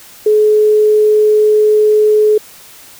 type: tone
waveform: sine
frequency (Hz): 425.9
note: G#4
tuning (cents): +44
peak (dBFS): -6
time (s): 0.26-2.38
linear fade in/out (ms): 5
effects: white hiss -38 dBFS RMS until 2.99 s